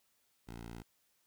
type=tone; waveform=10% pulse; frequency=57.6 Hz; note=A#1; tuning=20 cents flat; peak=-37 dBFS; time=0.47-0.83 s; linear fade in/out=20 ms; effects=white hiss -75 dBFS RMS until 1.26 s